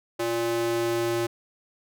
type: tone with high-pass filter sweep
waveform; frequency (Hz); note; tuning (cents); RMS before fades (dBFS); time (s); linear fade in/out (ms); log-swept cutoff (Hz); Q
square; 116.54; A#2; 0; -26; 0.19-1.27; 10; 410 to 270; 1.9
effects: none